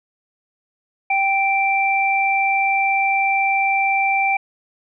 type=tone pair together; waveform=sine; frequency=782.9 / 2349 Hz; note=G5 / D7; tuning=-2 / 0 cents; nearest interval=octave + perfect fifth; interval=1902 cents; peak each=-18 dBFS; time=1.1-4.37 s; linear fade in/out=5 ms; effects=none